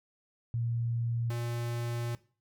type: tone pair in turn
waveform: sine / square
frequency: 117.2 / 118.63 Hz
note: A#2 / A#2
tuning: +10 / +31 cents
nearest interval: unison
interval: 21 cents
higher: second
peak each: -29 / -33 dBFS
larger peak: first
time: 0.54-1.3 / 1.3-2.15 s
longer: second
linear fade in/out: 0 ms
effects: noise-tail reverb RT60 0.4 s tail -19 dB re dry